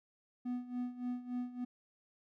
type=tone with tremolo; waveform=triangle; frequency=246.9 Hz; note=B3; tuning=in tune; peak=-32 dBFS; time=0.45-1.65 s; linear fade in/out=10 ms; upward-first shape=sine; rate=3.5 Hz; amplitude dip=80%; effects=none